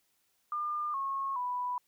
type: tone with pitch steps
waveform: sine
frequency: 1203 / 1090.5 / 988.5 Hz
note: D6 / C#6 / B5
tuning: +41 / -29 / +1 cents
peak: -31 dBFS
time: 0.52-1.78 s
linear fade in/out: 2 ms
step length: 420 ms
effects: white hiss -74 dBFS RMS until 1.87 s